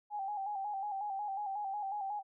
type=tone with vibrato; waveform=sine; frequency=805 Hz; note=G5; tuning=46 cents sharp; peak=-35 dBFS; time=0.1-2.23 s; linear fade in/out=50 ms; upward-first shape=square; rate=5.5 Hz; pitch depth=59 cents each way; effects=none